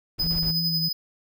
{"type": "noise bursts", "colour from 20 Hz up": "brown", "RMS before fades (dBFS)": -33, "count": 3, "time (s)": [0.18, 0.516], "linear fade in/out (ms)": 10, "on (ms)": 98, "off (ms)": 21}
{"type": "tone with tremolo", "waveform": "square", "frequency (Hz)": 5010, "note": "D#8", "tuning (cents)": 11, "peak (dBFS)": -22, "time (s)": [0.19, 0.93], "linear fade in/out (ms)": 10, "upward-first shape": "sine", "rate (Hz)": 11, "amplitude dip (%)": 45}
{"type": "tone with vibrato", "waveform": "sine", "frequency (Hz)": 164.81, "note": "E3", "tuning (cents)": 0, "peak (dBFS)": -27, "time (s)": [0.23, 0.89], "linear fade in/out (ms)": 10, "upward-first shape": "triangle", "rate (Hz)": 3.1, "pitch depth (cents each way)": 33}
{"effects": []}